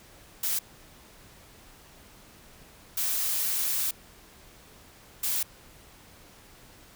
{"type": "noise bursts at uneven times", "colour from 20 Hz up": "blue", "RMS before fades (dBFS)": -28, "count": 3, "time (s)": [[0.43, 0.59], [2.97, 3.91], [5.23, 5.43]], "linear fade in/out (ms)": 5, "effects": ["pink hiss -53 dBFS RMS until 6.95 s"]}